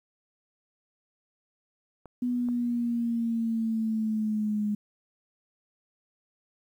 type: clicks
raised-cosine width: 1 ms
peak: -31 dBFS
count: 2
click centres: 2.057 / 2.487 s
type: linear sweep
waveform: sine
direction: down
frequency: 246.9 to 207.7 Hz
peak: -25 dBFS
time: 2.22-4.75 s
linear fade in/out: 5 ms
effects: 10-bit